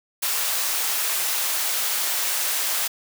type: high-pass noise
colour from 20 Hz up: white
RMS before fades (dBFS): -24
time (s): 0.22-2.88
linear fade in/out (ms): 10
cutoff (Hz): 630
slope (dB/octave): 12
effects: none